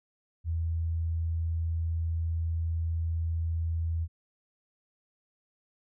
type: tone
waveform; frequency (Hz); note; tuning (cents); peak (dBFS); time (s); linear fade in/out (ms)
sine; 82.41; E2; 0; -27; 0.44-4.08; 50
effects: none